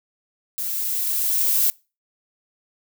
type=noise with level ramp; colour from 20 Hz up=violet; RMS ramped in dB=-27 to -18 dBFS; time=0.58-1.7 s; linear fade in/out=0 ms; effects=noise-tail reverb RT60 0.3 s tail -24 dB re dry